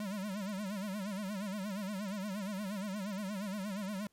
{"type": "tone with vibrato", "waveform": "square", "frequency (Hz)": 199.7, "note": "G3", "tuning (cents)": 32, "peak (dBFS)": -37, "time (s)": [0, 4.07], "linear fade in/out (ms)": 2, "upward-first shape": "sine", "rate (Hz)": 8.5, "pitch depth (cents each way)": 130, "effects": ["pink hiss -75 dBFS RMS until 4.12 s", "MP3 64 kbps"]}